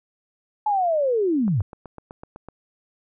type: linear sweep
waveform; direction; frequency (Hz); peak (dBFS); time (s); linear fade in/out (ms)
sine; down; 863 to 82.7; -18; 0.66-1.62; 5
type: click train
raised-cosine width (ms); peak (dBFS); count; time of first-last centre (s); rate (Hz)
1; -24; 9; 1.48-2.486; 7.95
effects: none